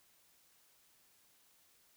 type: silence
effects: white hiss -69 dBFS RMS until 1.96 s